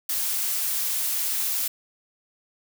blue noise, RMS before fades -26 dBFS, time 0.09-1.68 s, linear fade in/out 5 ms, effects none

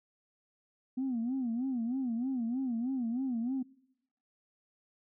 sine tone with vibrato, 246.9 Hz, B3, in tune, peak -29 dBFS, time 0.97-3.63 s, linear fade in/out 10 ms, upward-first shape sine, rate 3.2 Hz, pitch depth 150 cents each way, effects noise-tail reverb RT60 0.8 s tail -23 dB re dry + tanh soft clip ceiling -27 dBFS

